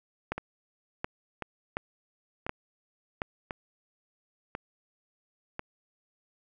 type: two click trains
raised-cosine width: 0.5 ms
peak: -19 / -15 dBFS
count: 6 / 5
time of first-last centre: 0.38-5.594 / 0.32-3.219 s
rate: 0.959 / 1.38 Hz
effects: none